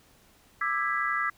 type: chord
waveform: sine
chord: E dominant seventh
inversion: third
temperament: just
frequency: 1186.7 / 1318.5 / 1648.1 / 1977.8 Hz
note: D6 / E6 / G#6 / B6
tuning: +18 / 0 / -14 / +2 cents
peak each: -31 dBFS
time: 0.61-1.3 s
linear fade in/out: 5 ms
effects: pink hiss -60 dBFS RMS until 1.37 s